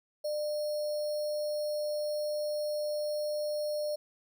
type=tone with sample-and-hold; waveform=sine; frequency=599 Hz; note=D5; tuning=34 cents sharp; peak=-30 dBFS; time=0.24-3.96 s; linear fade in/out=10 ms; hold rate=4900 Hz; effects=none